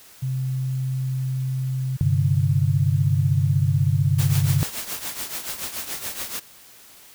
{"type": "tone", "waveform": "sine", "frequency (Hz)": 130.81, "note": "C3", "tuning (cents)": 0, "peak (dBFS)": -22, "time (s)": [0.22, 1.97], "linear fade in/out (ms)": 10}
{"type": "chord", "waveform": "sine", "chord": "G suspended fourth", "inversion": "none", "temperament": "equal", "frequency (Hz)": [98, 130.81, 146.83], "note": ["G2", "C3", "D3"], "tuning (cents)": [0, 0, 0], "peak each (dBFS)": -21, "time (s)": [2.01, 4.63], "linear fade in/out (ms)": 0}
{"type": "noise with tremolo", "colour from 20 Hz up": "white", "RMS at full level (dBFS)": -28, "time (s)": [4.18, 6.4], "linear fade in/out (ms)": 10, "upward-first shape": "triangle", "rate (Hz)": 7, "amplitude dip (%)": 75}
{"effects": ["white hiss -48 dBFS RMS until 7.14 s"]}